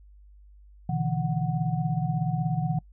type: tone cluster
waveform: sine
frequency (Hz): 124.1 / 148.9 / 165.4 / 739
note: B2 / D3 / E3 / F#5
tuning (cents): +9 / +24 / +6 / -2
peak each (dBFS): -31 / -28 / -28 / -34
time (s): 0.89-2.79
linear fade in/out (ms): 5
effects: noise-tail reverb RT60 0.1 s tail -24 dB re dry + added 50 Hz sine -49 dBFS peak until 2.92 s